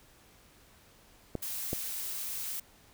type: clicks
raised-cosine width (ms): 2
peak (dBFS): -19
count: 2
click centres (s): 1.353 / 1.731
type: noise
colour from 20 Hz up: blue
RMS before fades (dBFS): -37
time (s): 1.42-2.6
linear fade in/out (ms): 5
effects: pink hiss -60 dBFS RMS until 2.93 s